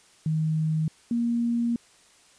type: tone pair in turn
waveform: sine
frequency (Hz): 157.2 / 235.5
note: D#3 / A#3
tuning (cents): +18 / +18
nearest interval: perfect fifth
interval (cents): 700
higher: second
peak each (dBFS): -22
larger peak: neither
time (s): 0.26-0.88 / 1.11-1.76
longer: second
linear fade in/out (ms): 2
effects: white hiss -57 dBFS RMS until 2.38 s + resampled to 22050 Hz